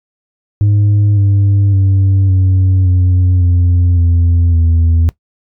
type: tone with pitch steps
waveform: sine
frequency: 102.9 / 99.74 / 96.68 / 93.71 / 90.83 / 88.04 / 85.34 / 82.72 Hz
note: G#2 / G2 / G2 / F#2 / F#2 / F2 / F2 / E2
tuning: -16 / +30 / -23 / +23 / -32 / +14 / -39 / +7 cents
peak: -4 dBFS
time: 0.61-5.09 s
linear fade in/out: 0 ms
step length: 560 ms
effects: noise-tail reverb RT60 0.1 s tail -21 dB re dry + tanh soft clip ceiling -6 dBFS